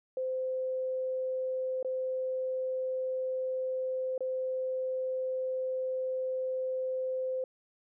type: tone with dropouts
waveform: sine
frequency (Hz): 517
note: C5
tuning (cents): -21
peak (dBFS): -30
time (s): 0.17-7.44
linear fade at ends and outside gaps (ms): 2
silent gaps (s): 1.828-1.847 / 4.179-4.206
effects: none